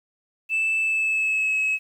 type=tone with pitch glide; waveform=sine; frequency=2637 to 2572 Hz; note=E7 to E7; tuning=0 to -43 cents; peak=-18 dBFS; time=0.49-1.79 s; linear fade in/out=50 ms; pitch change=-43 cents; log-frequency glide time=0.79-1.57 s; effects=tanh soft clip ceiling -18 dBFS + 9-bit